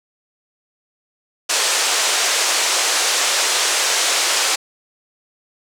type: band-pass noise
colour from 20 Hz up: white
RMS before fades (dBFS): -18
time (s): 1.49-4.56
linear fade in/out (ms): 10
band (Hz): 410 to 8100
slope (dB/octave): 24
effects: none